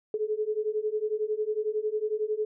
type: beating tone pair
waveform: sine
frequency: 422.4 / 433.4 Hz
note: G#4 / A4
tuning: +29 / -26 cents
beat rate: 11 Hz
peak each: -30 / -29 dBFS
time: 0.14-2.45 s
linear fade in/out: 2 ms
effects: none